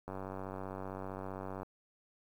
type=click train; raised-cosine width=1 ms; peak=-28 dBFS; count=149; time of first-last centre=0.08-1.631 s; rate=95.4 Hz; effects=10-bit